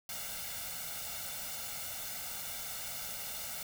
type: noise with comb filter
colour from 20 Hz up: white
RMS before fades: -41 dBFS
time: 0.09-3.63 s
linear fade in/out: 2 ms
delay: 1.4 ms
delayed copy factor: +0.8
effects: none